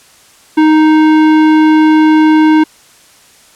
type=tone with tanh clipping; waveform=sine; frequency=311.1 Hz; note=D#4; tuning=in tune; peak=-6 dBFS; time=0.57-2.64 s; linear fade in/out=10 ms; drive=16 dB; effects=white hiss -43 dBFS RMS until 3.55 s + low-pass 10000 Hz 12 dB/octave